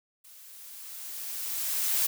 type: noise with level ramp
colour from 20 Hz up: blue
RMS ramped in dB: -52 to -25 dBFS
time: 0.24-2.07 s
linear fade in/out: 10 ms
effects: none